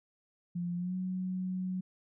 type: tone with pitch glide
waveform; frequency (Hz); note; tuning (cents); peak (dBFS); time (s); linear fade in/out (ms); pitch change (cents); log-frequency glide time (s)
sine; 174.61 to 184.89; F3 to F#3; 0 to -1; -32; 0.55-1.81; 10; +99; 0.76-0.95
effects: none